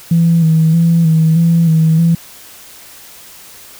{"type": "tone with vibrato", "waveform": "sine", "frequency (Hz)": 163.7, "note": "E3", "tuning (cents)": -12, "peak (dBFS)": -6, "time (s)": [0.11, 2.15], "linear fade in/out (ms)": 5, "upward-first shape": "square", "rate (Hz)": 1.6, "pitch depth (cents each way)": 38, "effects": ["tanh soft clip ceiling -2 dBFS", "white hiss -37 dBFS RMS until 3.79 s"]}